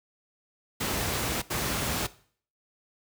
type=noise bursts at uneven times; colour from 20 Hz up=pink; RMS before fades=-29 dBFS; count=2; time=0.8-1.42 / 1.5-2.07 s; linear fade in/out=10 ms; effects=noise-tail reverb RT60 0.5 s tail -18 dB re dry + high-pass 60 Hz 12 dB/octave